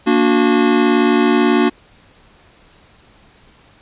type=chord; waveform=square; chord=Bb augmented; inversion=none; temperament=just; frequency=233.1 / 291.4 / 364.2 Hz; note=Bb3 / D4 / F#4; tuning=0 / -13 / -27 cents; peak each=-16 dBFS; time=0.06-1.7 s; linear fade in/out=20 ms; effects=pink hiss -49 dBFS RMS until 3.81 s + resampled to 8000 Hz